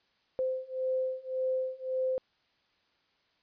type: beating tone pair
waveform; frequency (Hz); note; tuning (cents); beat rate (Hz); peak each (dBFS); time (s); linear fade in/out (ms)
sine; 517 / 518.8; C5 / C5; -21 / -15; 1.8; -33 / -32; 0.39-2.18; 0
effects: white hiss -71 dBFS RMS until 3.42 s + resampled to 11025 Hz